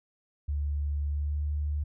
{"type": "tone with pitch glide", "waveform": "sine", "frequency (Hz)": [72.6, 73.95], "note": ["D2", "D2"], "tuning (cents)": [-19, 13], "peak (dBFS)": -27, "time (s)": [0.48, 1.84], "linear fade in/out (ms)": 10, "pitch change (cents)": 32, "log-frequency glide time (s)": [1.07, 1.41], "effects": []}